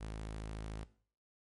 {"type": "tone", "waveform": "sawtooth", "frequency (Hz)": 53.6, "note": "A1", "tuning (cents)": -45, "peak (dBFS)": -37, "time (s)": [0, 0.85], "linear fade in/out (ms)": 20, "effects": ["noise-tail reverb RT60 0.5 s tail -18 dB re dry", "MP3 48 kbps"]}